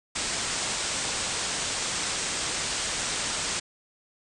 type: low-pass noise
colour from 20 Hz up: white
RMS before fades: -30 dBFS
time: 0.15-3.6 s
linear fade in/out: 10 ms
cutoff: 8900 Hz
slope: 96 dB/octave
effects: none